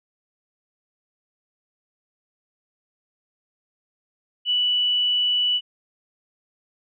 sine tone, 2960 Hz, F#7, in tune, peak -18 dBFS, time 4.45-5.61 s, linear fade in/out 50 ms, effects none

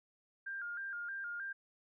sine tone with vibrato, 1500 Hz, F#6, 23 cents sharp, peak -39 dBFS, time 0.46-1.53 s, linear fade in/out 10 ms, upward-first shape square, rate 3.2 Hz, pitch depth 100 cents each way, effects none

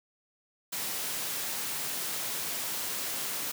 white high-pass noise, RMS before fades -34 dBFS, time 0.72-3.52 s, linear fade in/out 10 ms, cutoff 110 Hz, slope 48 dB/octave, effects none

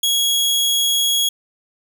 sawtooth tone, 3322 Hz, G#7, in tune, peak -12 dBFS, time 0.03-1.29 s, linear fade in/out 5 ms, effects none

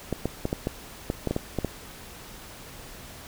clicks, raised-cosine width 2 ms, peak -12 dBFS, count 11, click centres 0.127 / 0.256 / 0.454 / 0.529 / 0.671 / 1.101 / 1.273 / 1.31 / 1.364 / 1.587 / 1.647 s, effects pink hiss -44 dBFS RMS until 3.27 s

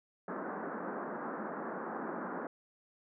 pink band-pass noise, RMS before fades -40 dBFS, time 0.28-2.47 s, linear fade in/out 2 ms, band 190 to 1600 Hz, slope 48 dB/octave, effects none

